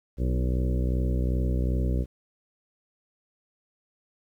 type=harmonic tone with a mistuned harmonic; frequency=62.6 Hz; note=B1; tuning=24 cents sharp; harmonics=1 / 2 / 3 / 4 / 5 / 6 / 7 / 8 / 9; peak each=-24 / -30 / -34 / -36 / -38 / -40 / -41 / -42 / -43 dBFS; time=0.17-2.06 s; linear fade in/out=50 ms; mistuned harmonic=5; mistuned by=+15 cents; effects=10-bit